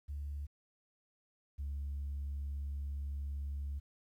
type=tone pair in turn; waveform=sine; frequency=72.1 / 70.62 Hz; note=D2 / C#2; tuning=-31 / +33 cents; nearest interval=unison; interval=36 cents; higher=first; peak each=-37 / -35 dBFS; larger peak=second; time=0.08-0.47 / 1.58-3.8 s; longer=second; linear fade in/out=20 ms; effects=tanh soft clip ceiling -34 dBFS + 12-bit